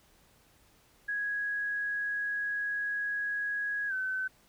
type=tone with pitch glide; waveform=sine; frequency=1661.2 to 1523.3 Hz; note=G#6 to F#6; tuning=0 to +50 cents; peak=-30 dBFS; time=1.08-4.28 s; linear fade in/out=10 ms; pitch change=-150 cents; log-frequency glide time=3.88-3.93 s; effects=pink hiss -64 dBFS RMS until 4.48 s